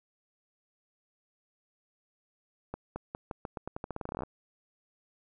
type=accelerating click train; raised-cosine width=1 ms; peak=-22 dBFS; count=21; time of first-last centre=2.74-4.234 s; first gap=220 ms; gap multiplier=0.86; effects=none

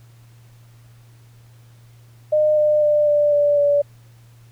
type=tone with pitch steps; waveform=sine; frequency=609 / 602.4 / 595.8 / 589.3 / 582.8 / 576.5 Hz; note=D#5 / D5 / D5 / D5 / D5 / D5; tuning=-37 / +44 / +25 / +6 / -13 / -32 cents; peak=-13 dBFS; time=2.32-3.82 s; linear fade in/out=10 ms; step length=250 ms; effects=added 117 Hz sine -45 dBFS peak until 4.51 s + pink hiss -57 dBFS RMS until 4.51 s

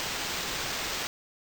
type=noise with sample-and-hold; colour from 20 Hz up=white; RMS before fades=-33 dBFS; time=0-1.07 s; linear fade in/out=0 ms; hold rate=11025 Hz; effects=none

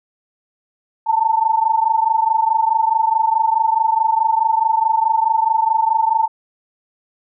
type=tone pair together; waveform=sine; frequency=880 / 904.7 Hz; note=A5 / A5; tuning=0 / +48 cents; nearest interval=unison; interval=48 cents; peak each=-16 dBFS; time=1.06-6.28 s; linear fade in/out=20 ms; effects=none

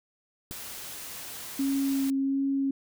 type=noise; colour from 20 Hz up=white; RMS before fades=-40 dBFS; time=0.51-2.1 s; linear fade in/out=0 ms
type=click; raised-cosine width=3 ms; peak=-27 dBFS; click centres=0.511 s
type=tone with vibrato; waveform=sine; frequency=272.7 Hz; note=C#4; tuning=28 cents flat; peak=-24 dBFS; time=1.59-2.71 s; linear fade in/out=5 ms; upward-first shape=sine; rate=1.4 Hz; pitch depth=11 cents each way
effects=none

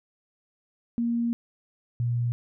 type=tone pair in turn; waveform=sine; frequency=234.8 / 119.66 Hz; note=A#3 / A#2; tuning=+13 / +46 cents; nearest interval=octave; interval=1167 cents; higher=first; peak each=-23 dBFS; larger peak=neither; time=0.98-1.33 / 2-2.32 s; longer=first; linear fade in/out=0 ms; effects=none

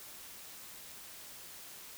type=silence; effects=white hiss -50 dBFS RMS until 1.97 s

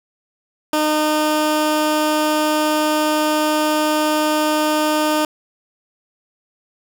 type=tone; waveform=15% pulse; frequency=305.7 Hz; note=D#4; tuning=30 cents flat; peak=-9 dBFS; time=0.73-5.25 s; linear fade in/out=2 ms; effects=none

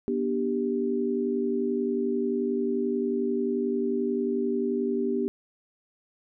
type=chord; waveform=sine; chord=G major; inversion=first; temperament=equal with one note detuned; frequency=242.4 / 293.7 / 392 Hz; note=B3 / D4 / G4; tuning=-32 / 0 / 0 cents; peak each=-28 / -32 / -27 dBFS; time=0.08-5.28 s; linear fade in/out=0 ms; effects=none

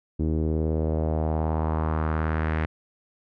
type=tone with low-pass filter sweep; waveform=sawtooth; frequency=78.7 Hz; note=D#2; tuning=20 cents sharp; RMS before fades=-25 dBFS; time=0.19-2.66 s; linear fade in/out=10 ms; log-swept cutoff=320 to 2000 Hz; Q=2.3; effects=none

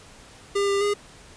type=tone with pitch steps; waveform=square; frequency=401.2 / 398.4 / 409.8 Hz; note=G4 / G4 / G#4; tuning=+40 / +28 / -23 cents; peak=-21 dBFS; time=0.55-0.94 s; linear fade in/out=10 ms; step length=130 ms; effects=pink hiss -48 dBFS RMS until 1.36 s + resampled to 22050 Hz

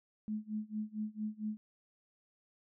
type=tone with tremolo; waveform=sine; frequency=214 Hz; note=A3; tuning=48 cents flat; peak=-33 dBFS; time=0.28-1.57 s; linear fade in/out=0 ms; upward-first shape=sine; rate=4.4 Hz; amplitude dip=95%; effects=none

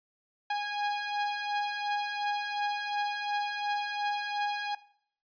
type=beating tone pair; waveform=sawtooth; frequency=822 / 824.8 Hz; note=G#5 / G#5; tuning=-18 / -12 cents; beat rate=2.8 Hz; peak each=-32 / -28 dBFS; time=0.5-4.75 s; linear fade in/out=5 ms; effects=noise-tail reverb RT60 0.6 s tail -18 dB re dry + resampled to 11025 Hz

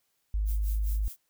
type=tone; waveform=sine; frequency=52 Hz; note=G#1; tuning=3 cents sharp; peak=-25 dBFS; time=0.34-1.08 s; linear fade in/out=0 ms
type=noise with tremolo; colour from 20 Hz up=violet; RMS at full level=-43 dBFS; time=0.45-1.17 s; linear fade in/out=50 ms; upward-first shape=sine; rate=4.9 Hz; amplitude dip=90%
effects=white hiss -75 dBFS RMS until 1.29 s

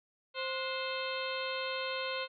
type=harmonic tone with a mistuned harmonic; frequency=524 Hz; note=C5; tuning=2 cents sharp; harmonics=1 / 2 / 3 / 4 / 5 / 6 / 7 / 8; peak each=-38 / -41 / -43 / -44 / -42 / -44 / -46 / -44 dBFS; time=0.34-2.28 s; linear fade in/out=50 ms; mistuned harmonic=3; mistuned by=-130 cents; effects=none

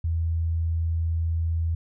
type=tone; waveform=sine; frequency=82.41 Hz; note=E2; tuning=in tune; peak=-22 dBFS; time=0.04-1.75 s; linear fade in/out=5 ms; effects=none

